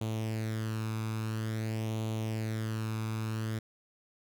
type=tone with flanger; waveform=sawtooth; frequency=110.3 Hz; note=A2; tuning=5 cents sharp; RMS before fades=-34 dBFS; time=0.01-3.59 s; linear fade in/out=5 ms; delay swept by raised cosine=0.29 to 0.81 ms; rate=0.49 Hz; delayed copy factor=+0.6; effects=none